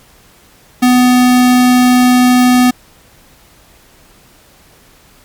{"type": "tone", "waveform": "square", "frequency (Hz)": 249.3, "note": "B3", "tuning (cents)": 16, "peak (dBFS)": -6, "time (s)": [0.82, 2.71], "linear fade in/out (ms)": 10, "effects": ["pink hiss -45 dBFS RMS until 5.24 s", "MP3 96 kbps"]}